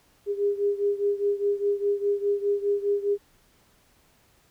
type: beating tone pair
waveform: sine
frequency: 404 / 408.9 Hz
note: G#4 / G#4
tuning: -48 / -27 cents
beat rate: 4.9 Hz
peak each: -24 / -27 dBFS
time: 0.26-3.18 s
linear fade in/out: 50 ms
effects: pink hiss -62 dBFS RMS until 4.5 s